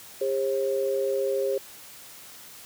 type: tone pair together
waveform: sine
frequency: 402.2 / 536.9 Hz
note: G4 / C5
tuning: +44 / +45 cents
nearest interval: perfect fourth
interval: 501 cents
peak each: -26 dBFS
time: 0.21-1.58 s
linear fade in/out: 5 ms
effects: white hiss -46 dBFS RMS until 2.65 s + high-pass 60 Hz 12 dB/octave